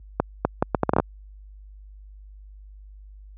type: accelerating click train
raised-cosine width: 1 ms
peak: -4 dBFS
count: 10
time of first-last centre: 0.2-1 s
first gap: 250 ms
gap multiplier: 0.7
effects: added 50 Hz sine -37 dBFS peak until 3.37 s + high-pass 60 Hz 12 dB/octave